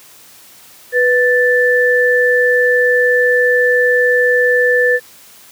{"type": "tone pair together", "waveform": "sine", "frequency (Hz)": [493.9, 1760], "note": ["B4", "A6"], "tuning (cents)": [0, 0], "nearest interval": "octave + minor seventh", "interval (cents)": 2200, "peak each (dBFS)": -12, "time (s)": [0.92, 5], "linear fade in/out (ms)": 50, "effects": ["white hiss -42 dBFS RMS until 5.51 s", "high-pass 80 Hz 12 dB/octave"]}